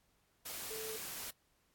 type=tone in noise; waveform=sine; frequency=440 Hz; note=A4; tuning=in tune; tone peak=-44 dBFS; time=0.7-0.97 s; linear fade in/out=10 ms; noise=white; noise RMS=-44 dBFS; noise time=0.45-1.31 s; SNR=-3 dB; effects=pink hiss -75 dBFS RMS until 1.74 s + AAC 64 kbps